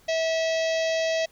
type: harmonic tone with a mistuned harmonic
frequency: 649 Hz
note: E5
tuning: 27 cents flat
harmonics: 1 / 3 / 4 / 5 / 6 / 7 / 8 / 9 / 10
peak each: -23 / -33 / -35 / -37 / -39 / -40 / -41 / -42 / -43 dBFS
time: 0.08-1.26 s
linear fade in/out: 10 ms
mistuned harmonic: 10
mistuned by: +20 cents
effects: pink hiss -58 dBFS RMS until 1.31 s